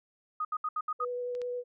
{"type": "tone bursts", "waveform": "sine", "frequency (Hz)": 1244.5, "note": "D#6", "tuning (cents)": 0, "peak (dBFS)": -29, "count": 6, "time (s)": [0.4, 1.049], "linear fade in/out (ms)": 5, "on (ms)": 49, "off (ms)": 71}
{"type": "tone with vibrato", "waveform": "sine", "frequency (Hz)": 491.3, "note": "B4", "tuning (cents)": -9, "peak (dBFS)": -32, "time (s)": [0.99, 1.64], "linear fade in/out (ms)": 50, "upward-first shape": "sine", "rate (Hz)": 11, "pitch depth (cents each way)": 8}
{"type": "clicks", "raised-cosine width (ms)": 0.2, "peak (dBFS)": [-34, -30], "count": 2, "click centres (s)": [1.351, 1.417]}
{"effects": []}